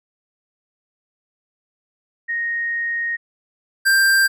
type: tone pair in turn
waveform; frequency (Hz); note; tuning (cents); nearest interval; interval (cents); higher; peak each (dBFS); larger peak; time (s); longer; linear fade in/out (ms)
sine / square; 1864.7 / 1581.3; A#6 / G6; 0 / +15; minor third; 285; first; -20 / -13; second; 2.28-3.17 / 3.85-4.28; first; 20
effects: none